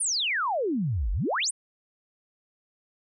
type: exponential two-way sweep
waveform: sine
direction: down then up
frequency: 10150 to 42.96 to 10150 Hz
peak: -24 dBFS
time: 0-1.51 s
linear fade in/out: 10 ms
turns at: 1.12 s
effects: none